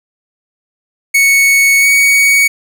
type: tone with pitch glide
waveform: 45% pulse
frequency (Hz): 2217 to 2241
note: C#7 to C#7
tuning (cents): 0 to +18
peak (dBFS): -6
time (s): 1.14-2.48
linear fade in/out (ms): 10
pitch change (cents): +18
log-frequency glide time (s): 1.8-1.87
effects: none